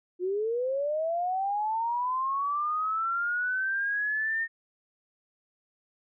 sine linear sweep, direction up, 350.2 to 1836 Hz, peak -26 dBFS, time 0.19-4.48 s, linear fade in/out 50 ms, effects none

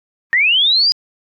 sine linear sweep, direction up, 1816 to 4972 Hz, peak -10 dBFS, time 0.33-0.92 s, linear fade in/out 0 ms, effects AAC 64 kbps

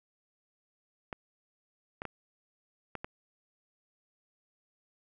clicks, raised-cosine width 0.5 ms, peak -22 dBFS, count 5, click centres 1.128 / 2.019 / 2.053 / 2.953 / 3.045 s, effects none

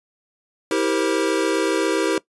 square chord, C dominant seventh, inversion first, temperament equal with one note detuned, 324.5 / 392 / 466.2 / 523.3 Hz, E4 / G4 / Bb4 / C5, -27 / 0 / 0 / 0 cents, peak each -23 / -24 / -25 / -28 dBFS, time 0.71-2.18 s, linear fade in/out 2 ms, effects noise-tail reverb RT60 0.1 s tail -19 dB re dry + resampled to 24000 Hz

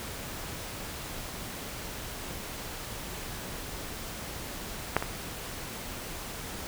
clicks, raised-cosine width 0.5 ms, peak -7 / -16 dBFS, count 2, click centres 4.966 / 5.025 s, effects pink hiss -39 dBFS RMS until 6.67 s

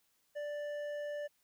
triangle tone with hard clipping, 587.3 Hz, D5, in tune, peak -39 dBFS, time 0.35-1.28 s, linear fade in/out 20 ms, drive 11 dB, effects white hiss -75 dBFS RMS until 1.43 s

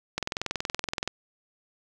click train, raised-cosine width 0.2 ms, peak -11 dBFS, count 20, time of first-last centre 0.18-1.076 s, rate 21.2 Hz, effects none

